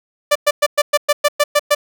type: tone bursts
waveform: sawtooth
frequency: 587.3 Hz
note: D5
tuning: in tune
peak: -6 dBFS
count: 10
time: 0.31-1.75 s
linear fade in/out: 10 ms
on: 45 ms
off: 110 ms
effects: none